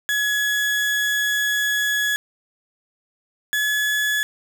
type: tone pair in turn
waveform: 35% pulse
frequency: 1687 / 1703.6 Hz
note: G#6 / G#6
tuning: +27 / +44 cents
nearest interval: unison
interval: 17 cents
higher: second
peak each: -17 dBFS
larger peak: neither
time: 0.09-2.16 / 3.53-4.23 s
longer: first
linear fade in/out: 0 ms
effects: none